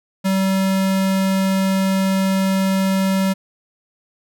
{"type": "tone", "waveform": "square", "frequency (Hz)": 191.8, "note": "G3", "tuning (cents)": -37, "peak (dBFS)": -16, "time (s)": [0.24, 3.34], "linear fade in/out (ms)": 20, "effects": []}